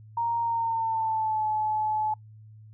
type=tone with pitch glide; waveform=sine; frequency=932.3 to 859.9 Hz; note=A#5 to A5; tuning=0 to -40 cents; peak=-24 dBFS; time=0.17-2.14 s; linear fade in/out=5 ms; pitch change=-140 cents; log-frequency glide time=0.41-1.46 s; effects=noise-tail reverb RT60 0.1 s tail -25 dB re dry + added 108 Hz sine -46 dBFS peak until 2.73 s